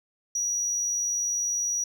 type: tone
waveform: sine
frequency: 5800 Hz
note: F#8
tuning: 35 cents flat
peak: -22 dBFS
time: 0.35-1.84 s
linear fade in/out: 5 ms
effects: tanh soft clip ceiling -24 dBFS